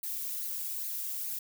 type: noise with flanger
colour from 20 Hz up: violet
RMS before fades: -36 dBFS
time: 0.03-1.39 s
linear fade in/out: 5 ms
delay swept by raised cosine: 0.45 to 1.85 ms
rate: 2.4 Hz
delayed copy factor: +0.5
effects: none